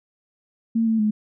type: tone with pitch steps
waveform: sine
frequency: 227 / 223.1 / 212.9 Hz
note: A#3 / A3 / G#3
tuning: -46 / +24 / +43 cents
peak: -17 dBFS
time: 0.75-1.11 s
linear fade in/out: 10 ms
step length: 120 ms
effects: none